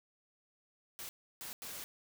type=noise bursts at uneven times; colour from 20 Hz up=white; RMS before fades=-45 dBFS; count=3; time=0.99-1.09 / 1.41-1.53 / 1.62-1.84 s; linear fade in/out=0 ms; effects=none